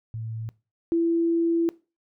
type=tone pair in turn; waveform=sine; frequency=112 / 334.7 Hz; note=A2 / E4; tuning=+31 / +26 cents; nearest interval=octave + perfect fifth; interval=1895 cents; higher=second; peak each=-30 / -19 dBFS; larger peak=second; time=0.14-0.49 / 0.92-1.69 s; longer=second; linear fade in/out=0 ms; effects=noise-tail reverb RT60 0.3 s tail -21 dB re dry